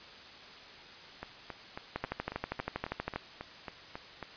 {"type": "two click trains", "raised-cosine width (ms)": 0.5, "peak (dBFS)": [-24, -18], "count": [12, 16], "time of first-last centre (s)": [[1.23, 4.227], [1.96, 3.16]], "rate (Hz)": [3.67, 12.5], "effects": ["white hiss -50 dBFS RMS until 4.36 s", "resampled to 11025 Hz"]}